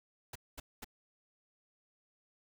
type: noise bursts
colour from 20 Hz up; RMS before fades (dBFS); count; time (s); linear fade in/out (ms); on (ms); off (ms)
pink; -45; 3; 0.33-0.845; 5; 25; 220
effects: none